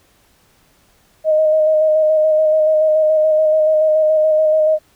sine tone with vibrato, 622.3 Hz, D#5, in tune, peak -10 dBFS, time 1.24-4.79 s, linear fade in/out 50 ms, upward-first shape square, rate 7 Hz, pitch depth 17 cents each way, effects pink hiss -55 dBFS RMS until 4.95 s

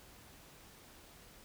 silence, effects pink hiss -58 dBFS RMS until 1.44 s

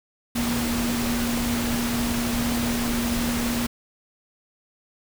sine tone in noise, 237.8 Hz, A#3, 35 cents sharp, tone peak -24 dBFS, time 0.35-3.67 s, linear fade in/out 10 ms, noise pink, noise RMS -28 dBFS, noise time 0.35-3.67 s, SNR +1 dB, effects none

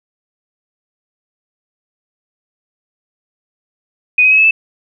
sine tone with pitch steps, 2489 / 2524 / 2559 / 2595 / 2631 Hz, D#7 / D#7 / D#7 / E7 / E7, 0 / +24 / +48 / -28 / -4 cents, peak -6 dBFS, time 4.18-4.51 s, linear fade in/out 5 ms, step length 66 ms, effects none

